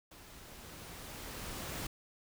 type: noise with level ramp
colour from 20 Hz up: pink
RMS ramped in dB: -55 to -40 dBFS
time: 0.11-1.87 s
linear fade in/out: 5 ms
effects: none